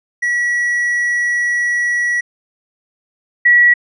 triangle / sine tone pair in turn, 1932 / 1932 Hz, B6 / B6, -39 / -39 cents, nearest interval unison, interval 0 cents, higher neither, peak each -12 / -6 dBFS, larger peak second, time 0.22-2.21 / 3.45-3.74 s, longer first, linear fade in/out 10 ms, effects resampled to 22050 Hz

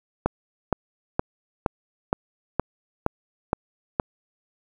click train, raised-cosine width 1 ms, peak -6 dBFS, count 9, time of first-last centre 0.26-3.998 s, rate 2.14 Hz, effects 8-bit

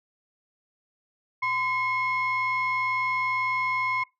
sine tone pair together, 1024 / 2170 Hz, C6 / C#7, -38 / -37 cents, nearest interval octave + minor second, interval 1301 cents, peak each -25 dBFS, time 1.42-4.04 s, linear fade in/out 10 ms, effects noise-tail reverb RT60 0.2 s tail -23 dB re dry + tanh soft clip ceiling -19 dBFS

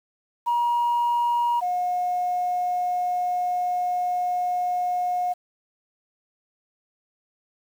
sine tone pair in turn, 953 / 719.5 Hz, A#5 / F#5, +38 / -49 cents, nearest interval perfect fourth, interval 487 cents, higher first, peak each -18 / -21 dBFS, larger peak first, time 0.46-1.61 / 1.61-5.34 s, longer second, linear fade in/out 20 ms, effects tanh soft clip ceiling -16 dBFS + 8-bit

